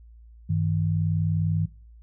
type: tone pair together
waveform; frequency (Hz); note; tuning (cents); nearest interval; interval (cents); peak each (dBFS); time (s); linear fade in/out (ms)
sine; 98.81 / 159.1; G2 / D#3; +14 / +39; minor sixth; 825; -24; 0.49-1.66; 10
effects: noise-tail reverb RT60 0.4 s tail -20 dB re dry + added 57 Hz sine -46 dBFS peak until 2.02 s